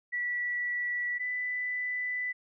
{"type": "tone pair in turn", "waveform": "sine", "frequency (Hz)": [1951, 1990.8], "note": ["B6", "B6"], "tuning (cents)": [-22, 13], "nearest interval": "unison", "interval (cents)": 35, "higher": "second", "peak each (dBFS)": [-29, -30], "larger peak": "first", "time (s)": [[0.12, 1.19], [1.19, 2.33]], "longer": "second", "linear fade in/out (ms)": 20, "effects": []}